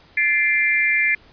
sine tone cluster, 1738 / 2088 / 2368 Hz, A6 / C7 / D7, -22 / -4 / +14 cents, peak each -22 / -18 / -21 dBFS, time 0.17-1.15 s, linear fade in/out 5 ms, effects pink hiss -51 dBFS RMS until 1.32 s + resampled to 11025 Hz

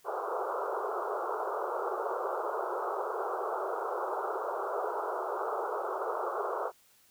pink band-pass noise, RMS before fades -34 dBFS, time 0.04-6.72 s, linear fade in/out 50 ms, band 370 to 1400 Hz, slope 96 dB/octave, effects white hiss -64 dBFS RMS until 7.1 s

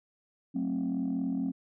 sine chord, F# diminished, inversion none, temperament just, 185 / 222 / 266.4 Hz, F#3 / A3 / C4, 0 / +16 / +31 cents, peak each -33 / -34 / -29 dBFS, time 0.54-1.52 s, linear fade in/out 20 ms, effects tanh soft clip ceiling -24 dBFS

